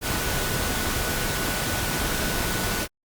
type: tone in noise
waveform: sine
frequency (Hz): 1480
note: F#6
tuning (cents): 0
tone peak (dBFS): -35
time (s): 0.01-2.88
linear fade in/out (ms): 50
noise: pink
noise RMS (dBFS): -26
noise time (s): 0.01-2.88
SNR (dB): -12
effects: Opus 48 kbps